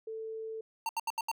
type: tone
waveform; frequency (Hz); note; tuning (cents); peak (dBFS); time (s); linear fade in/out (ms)
sine; 443.4; A4; +13; -37; 0.07-0.61; 5
type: tone bursts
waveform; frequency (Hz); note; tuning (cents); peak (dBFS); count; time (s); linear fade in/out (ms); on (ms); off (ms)
square; 910; A#5; -42; -31; 5; 0.86-1.315; 2; 31; 75
effects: none